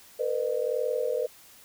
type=tone cluster; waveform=sine; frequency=461.5 / 503 / 607 Hz; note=A#4 / B4 / D#5; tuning=-17 / +32 / -43 cents; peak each=-30 / -28 / -32 dBFS; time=0.19-1.27 s; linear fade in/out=10 ms; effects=white hiss -53 dBFS RMS until 1.64 s